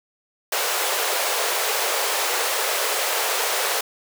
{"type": "high-pass noise", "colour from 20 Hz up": "pink", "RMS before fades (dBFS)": -23, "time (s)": [0.52, 3.81], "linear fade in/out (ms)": 5, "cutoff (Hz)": 420, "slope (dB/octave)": 48, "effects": []}